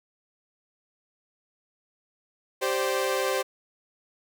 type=chord; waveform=sawtooth; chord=G suspended fourth; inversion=none; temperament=equal with one note detuned; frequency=389.3 / 523.3 / 587.3 Hz; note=G4 / C5 / D5; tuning=-12 / 0 / 0 cents; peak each=-25 / -23 / -29 dBFS; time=2.61-3.43 s; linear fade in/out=20 ms; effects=none